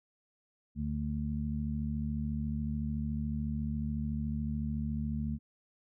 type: harmonic tone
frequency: 73.9 Hz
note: D2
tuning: 11 cents sharp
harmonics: 1 / 2 / 3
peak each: -36 / -37 / -35 dBFS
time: 0.75-5.39 s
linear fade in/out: 50 ms
effects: none